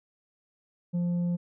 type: tone with tanh clipping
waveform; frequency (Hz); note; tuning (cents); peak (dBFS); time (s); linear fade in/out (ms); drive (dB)
sine; 174.61; F3; 0; -26; 0.93-1.37; 20; 4
effects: none